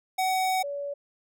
square / sine tone pair in turn, 751 / 569.2 Hz, F#5 / C#5, +26 / +46 cents, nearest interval perfect fourth, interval 480 cents, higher first, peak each -24 / -30 dBFS, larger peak first, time 0.18-0.63 / 0.63-0.94 s, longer first, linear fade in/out 10 ms, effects none

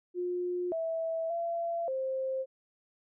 sine tone with pitch steps, 356.8 / 654 / 678 / 527 Hz, F4 / E5 / E5 / C5, +37 / -14 / +49 / +12 cents, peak -30 dBFS, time 0.14-2.46 s, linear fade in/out 50 ms, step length 580 ms, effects none

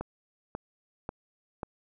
click train, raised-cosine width 1 ms, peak -20 dBFS, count 4, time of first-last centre 0.01-1.632 s, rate 1.85 Hz, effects none

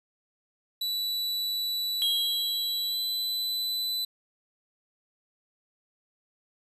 45% pulse tone with pitch glide, 3951 to 3995 Hz, B7 to B7, 0 to +19 cents, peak -27 dBFS, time 0.81-4.05 s, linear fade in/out 5 ms, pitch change +19 cents, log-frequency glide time 2.89-2.97 s
triangle tone with exponential decay, 3262 Hz, G#7, 32 cents flat, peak -22 dBFS, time 2.02-3.91 s, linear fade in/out 0 ms, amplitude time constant 410 ms
effects resampled to 32000 Hz

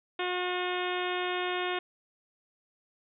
harmonic tone, 360.8 Hz, F#4, 44 cents flat, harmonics 1 / 2 / 3 / 4 / 5 / 6 / 7 / 8 / 9 / 10, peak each -33 / -36 / -38 / -39 / -40 / -41 / -41 / -42 / -43 / -43 dBFS, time 0.19-1.79 s, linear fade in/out 5 ms, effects none

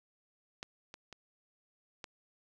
clicks, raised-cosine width 0.2 ms, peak -23 / -29 / -30 / -25 dBFS, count 4, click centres 0.629 / 0.941 / 1.127 / 2.042 s, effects none

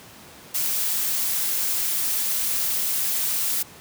blue noise, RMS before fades -24 dBFS, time 0.54-3.63 s, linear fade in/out 10 ms, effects pink hiss -45 dBFS RMS until 3.8 s + high-pass 100 Hz 12 dB/octave

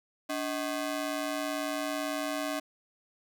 sawtooth ring-modulated tone, 460 Hz, A#4, 23 cents flat, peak -24 dBFS, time 0.29-2.6 s, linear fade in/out 10 ms, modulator 171 Hz, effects none

